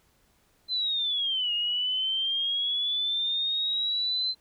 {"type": "linear two-way sweep", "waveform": "sine", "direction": "down then up", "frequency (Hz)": [4091, 2846, 4091], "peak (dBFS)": -25, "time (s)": [0.68, 4.35], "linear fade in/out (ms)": 50, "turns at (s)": 1.53, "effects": ["pink hiss -66 dBFS RMS until 4.4 s"]}